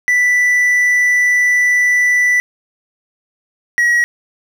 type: tone pair in turn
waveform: triangle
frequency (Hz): 1975.5 / 1910.4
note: B6 / A#6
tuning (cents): 0 / +42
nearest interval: minor second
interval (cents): 58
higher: first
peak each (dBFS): -8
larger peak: neither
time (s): 0.08-2.4 / 3.78-4.04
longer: first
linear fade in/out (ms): 0
effects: none